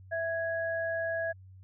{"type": "tone pair together", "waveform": "sine", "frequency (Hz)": [659.2, 1661.2], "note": ["E5", "G#6"], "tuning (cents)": [0, 0], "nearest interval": "octave + major third", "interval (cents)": 1600, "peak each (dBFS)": [-31, -34], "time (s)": [0.11, 1.33], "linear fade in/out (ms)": 20, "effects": ["added 94 Hz sine -49 dBFS peak until 1.63 s"]}